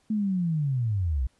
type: linear sweep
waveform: sine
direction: down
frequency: 220 to 57.5 Hz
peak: -23 dBFS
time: 0.1-1.27 s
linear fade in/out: 5 ms
effects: pink hiss -67 dBFS RMS until 1.39 s + resampled to 24000 Hz